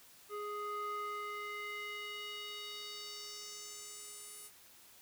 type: tone with band-pass filter sweep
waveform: square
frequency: 415.3 Hz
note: G#4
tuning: in tune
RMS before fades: -44 dBFS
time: 0.29-4.51 s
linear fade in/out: 50 ms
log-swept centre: 870 to 11000 Hz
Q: 2.4
effects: white hiss -60 dBFS RMS until 5.01 s